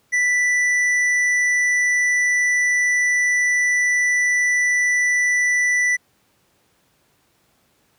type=tone with hard clipping; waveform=sine; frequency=1975.5 Hz; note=B6; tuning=in tune; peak=-17 dBFS; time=0.12-5.97 s; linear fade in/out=20 ms; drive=7 dB; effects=pink hiss -62 dBFS RMS until 7.98 s + high-pass 80 Hz 12 dB/octave